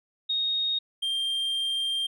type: tone pair in turn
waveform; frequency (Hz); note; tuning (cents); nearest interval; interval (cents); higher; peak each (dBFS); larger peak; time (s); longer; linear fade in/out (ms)
sine / triangle; 3729 / 3183; A#7 / G7; 0 / +26; minor third; 274; first; -24; neither; 0.29-0.79 / 1.02-2.07; second; 10
effects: none